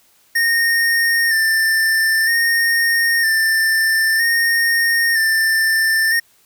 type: tone with vibrato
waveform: square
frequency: 1814 Hz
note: A#6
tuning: 48 cents flat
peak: -14 dBFS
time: 0.35-6.2 s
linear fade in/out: 10 ms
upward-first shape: square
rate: 0.52 Hz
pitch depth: 30 cents each way
effects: white hiss -55 dBFS RMS until 6.45 s